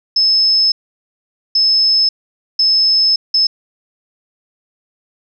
sine tone bursts at uneven times, 5220 Hz, E8, 18 cents flat, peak -9 dBFS, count 4, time 0.16-0.72 / 1.55-2.09 / 2.59-3.16 / 3.34-3.47 s, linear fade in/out 5 ms, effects none

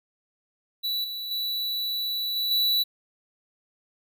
square tone with level steps, 3947 Hz, B7, 2 cents flat, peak -26 / -32 / -27 / -25 / -21 dBFS, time 0.83-2.84 s, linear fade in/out 20 ms, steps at 1.04 / 1.31 / 2.36 / 2.51 s, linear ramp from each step 2 ms, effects none

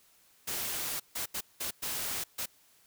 white noise bursts at uneven times, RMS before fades -35 dBFS, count 6, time 0.47-1 / 1.15-1.26 / 1.34-1.41 / 1.6-1.71 / 1.82-2.24 / 2.38-2.46 s, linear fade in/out 10 ms, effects white hiss -64 dBFS RMS until 2.86 s

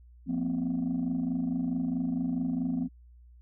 sine chord, F suspended fourth, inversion none, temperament equal with one note detuned, 174.61 / 233.1 / 257.7 Hz, F3 / Bb3 / C4, 0 / 0 / -26 cents, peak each -32 / -32 / -28 dBFS, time 0.26-2.89 s, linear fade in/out 50 ms, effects tanh soft clip ceiling -23 dBFS + added 60 Hz sine -51 dBFS peak until 3.41 s

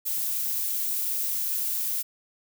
violet noise, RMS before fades -28 dBFS, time 0.05-2.03 s, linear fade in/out 20 ms, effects none

